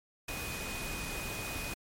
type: tone in noise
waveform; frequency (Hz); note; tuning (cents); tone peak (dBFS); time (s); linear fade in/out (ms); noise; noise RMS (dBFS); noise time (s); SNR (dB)
sine; 2489; D#7; 0; -42; 0.28-1.74; 5; pink; -39; 0.28-1.74; -6
effects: MP3 64 kbps